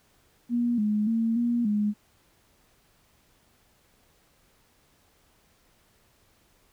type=tone with pitch steps; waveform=sine; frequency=239.2 / 210.6 / 227.1 / 237.9 / 208.6 Hz; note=A#3 / G#3 / A#3 / A#3 / G#3; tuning=+45 / +24 / -45 / +35 / +8 cents; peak=-22 dBFS; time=0.49-1.94 s; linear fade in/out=50 ms; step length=290 ms; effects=pink hiss -64 dBFS RMS until 6.72 s